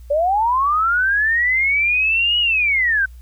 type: linear two-way sweep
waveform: sine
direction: up then down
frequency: 554.4 to 2931 to 1505 Hz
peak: -14 dBFS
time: 0.1-3.06 s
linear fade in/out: 10 ms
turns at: 2.39 s
effects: added 60 Hz sine -36 dBFS peak until 3.21 s + white hiss -58 dBFS RMS until 3.21 s